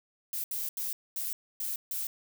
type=noise bursts at uneven times; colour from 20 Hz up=violet; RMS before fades=-34 dBFS; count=6; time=0.33-0.44 / 0.51-0.69 / 0.77-0.93 / 1.16-1.33 / 1.6-1.76 / 1.91-2.07 s; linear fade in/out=2 ms; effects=none